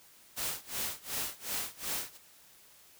white noise with tremolo, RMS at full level -34 dBFS, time 0.36-2.18 s, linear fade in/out 20 ms, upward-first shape sine, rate 2.7 Hz, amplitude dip 95%, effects white hiss -59 dBFS RMS until 2.99 s

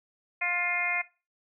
harmonic tone, 352.2 Hz, F4, 15 cents sharp, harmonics 2 / 3 / 4 / 5 / 6 / 7, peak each -36 / -40 / -39 / -37 / -29 / -30 dBFS, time 0.41-1.02 s, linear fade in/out 10 ms, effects noise-tail reverb RT60 0.3 s tail -18 dB re dry

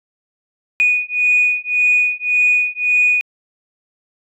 sine beating tone pair, 2470 / 2471.8 Hz, D#7 / D#7, -13 / -12 cents, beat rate 1.8 Hz, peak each -15 dBFS, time 0.8-3.21 s, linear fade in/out 0 ms, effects tanh soft clip ceiling -5 dBFS

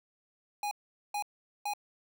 square tone bursts, 825 Hz, G#5, 12 cents flat, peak -32 dBFS, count 3, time 0.63-1.736 s, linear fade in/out 2 ms, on 82 ms, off 430 ms, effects none

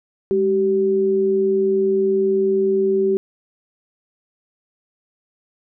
sine tone pair together, 204.3 / 385.6 Hz, G#3 / G4, -28 / -28 cents, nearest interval major seventh, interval 1100 cents, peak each -24 / -15 dBFS, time 0.31-3.17 s, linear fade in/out 0 ms, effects none

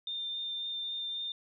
sine tone with vibrato, 3607 Hz, A7, 42 cents sharp, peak -34 dBFS, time 0.07-1.32 s, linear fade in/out 2 ms, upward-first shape triangle, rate 3.7 Hz, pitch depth 11 cents each way, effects none

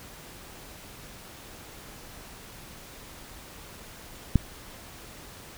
click, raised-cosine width 5 ms, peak -6 dBFS, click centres 4.357 s, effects pink hiss -46 dBFS RMS until 5.57 s

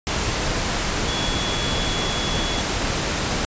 sine tone in noise, 3380 Hz, G#7, 30 cents sharp, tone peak -28 dBFS, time 1.08-2.61 s, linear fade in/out 0 ms, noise pink, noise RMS -23 dBFS, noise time 0.07-3.45 s, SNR -8 dB, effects resampled to 16000 Hz

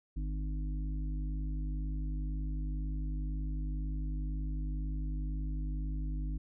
harmonic tone, 51 Hz, G#1, 31 cents flat, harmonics 1 / 3 / 5 / 6, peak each -33 / -43 / -47 / -49 dBFS, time 0.16-6.38 s, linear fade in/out 10 ms, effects none

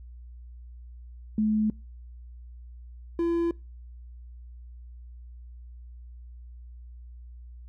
sine / triangle tone pair in turn, 214.9 / 338.5 Hz, A3 / E4, -41 / +46 cents, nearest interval minor sixth, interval 787 cents, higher second, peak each -21 dBFS, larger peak neither, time 1.38-1.7 / 3.19-3.51 s, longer neither, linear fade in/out 2 ms, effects noise-tail reverb RT60 0.3 s tail -25 dB re dry + added 60 Hz sine -42 dBFS peak until 7.68 s

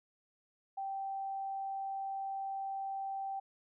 sine tone, 780 Hz, G5, 9 cents flat, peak -36 dBFS, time 0.77-3.4 s, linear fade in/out 10 ms, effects none

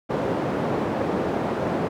white band-pass noise, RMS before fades -25 dBFS, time 0.09-1.89 s, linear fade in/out 20 ms, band 140 to 560 Hz, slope 12 dB/octave, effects none

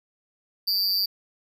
square tone with amplitude modulation, 4699 Hz, D8, in tune, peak -18 dBFS, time 0.67-1.06 s, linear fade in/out 10 ms, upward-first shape sine, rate 192 Hz, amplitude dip 90%, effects none

